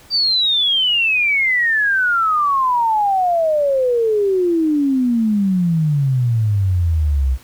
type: exponential sweep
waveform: sine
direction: down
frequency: 4703 to 62.3 Hz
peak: -13 dBFS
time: 0.1-7.38 s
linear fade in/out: 50 ms
effects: pink hiss -46 dBFS RMS until 7.43 s